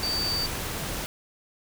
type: tone in noise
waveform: sine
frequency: 4613 Hz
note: D8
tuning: 32 cents flat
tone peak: -26 dBFS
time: 0.03-0.46 s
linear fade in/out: 0 ms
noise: pink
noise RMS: -32 dBFS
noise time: 0-1.06 s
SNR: +3 dB
effects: none